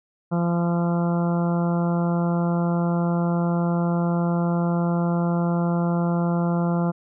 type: harmonic tone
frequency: 171.7 Hz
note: F3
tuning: 29 cents flat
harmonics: 1 / 2 / 3 / 4 / 5 / 6 / 7 / 8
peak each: -20 / -30 / -31 / -32 / -35 / -37 / -39 / -38 dBFS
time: 0.31-6.92 s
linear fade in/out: 20 ms
effects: none